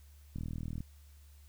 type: click train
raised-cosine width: 5 ms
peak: -27 dBFS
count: 19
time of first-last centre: 0.36-0.806 s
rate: 40.4 Hz
effects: added 72 Hz sine -54 dBFS peak until 1.48 s + white hiss -67 dBFS RMS until 1.48 s